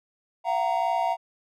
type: tone cluster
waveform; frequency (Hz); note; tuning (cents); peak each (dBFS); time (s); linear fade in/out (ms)
triangle; 683 / 746 / 932; F5 / F#5 / A#5; -39 / +14 / -1; -25; 0.44-1.17; 50
effects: none